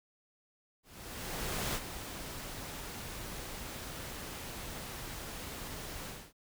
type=noise with ADSR envelope; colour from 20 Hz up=pink; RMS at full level=-34 dBFS; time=0.83-6.33 s; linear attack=920 ms; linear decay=44 ms; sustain=-9 dB; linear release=250 ms; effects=none